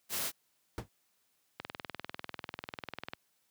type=noise; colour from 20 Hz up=white; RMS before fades=-35 dBFS; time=0.09-0.32 s; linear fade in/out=50 ms
type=noise with exponential decay; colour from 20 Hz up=brown; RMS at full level=-27 dBFS; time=0.78-0.88 s; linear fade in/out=0 ms; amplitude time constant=20 ms
type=click train; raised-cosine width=0.3 ms; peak=-22 dBFS; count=32; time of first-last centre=1.6-3.135 s; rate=20.2 Hz
effects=white hiss -75 dBFS RMS until 3.5 s + high-pass 80 Hz 12 dB/octave